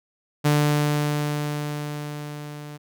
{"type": "tone with level ramp", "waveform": "sawtooth", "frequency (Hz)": 148, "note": "D3", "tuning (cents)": 14, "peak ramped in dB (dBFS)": [-12, -32], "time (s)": [0.44, 2.78], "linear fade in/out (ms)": 20, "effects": []}